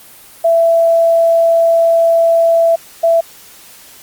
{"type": "tone pair in turn", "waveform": "sine", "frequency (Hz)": [666, 666], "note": ["E5", "E5"], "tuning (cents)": [18, 18], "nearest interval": "unison", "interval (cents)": 0, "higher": "neither", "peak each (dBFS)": -7, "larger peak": "neither", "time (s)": [[0.44, 2.76], [3.03, 3.21]], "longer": "first", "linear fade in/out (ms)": 10, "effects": ["white hiss -39 dBFS RMS until 4.02 s", "Opus 32 kbps"]}